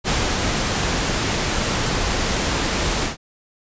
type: noise with ADSR envelope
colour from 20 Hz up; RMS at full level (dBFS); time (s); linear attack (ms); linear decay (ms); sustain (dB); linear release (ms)
pink; -19; 0.04-3.17; 44; 220; -2; 130
effects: resampled to 16000 Hz